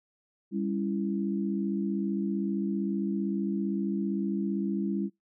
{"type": "chord", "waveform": "sine", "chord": "C# diminished", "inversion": "second", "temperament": "just", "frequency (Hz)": [199.57, 277.2, 332.6], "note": ["G3", "C#4", "E4"], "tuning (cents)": [31, 0, 16], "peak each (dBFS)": [-29, -35, -33], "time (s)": [0.51, 5.1], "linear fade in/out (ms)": 50, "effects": ["noise-tail reverb RT60 0.2 s tail -26 dB re dry"]}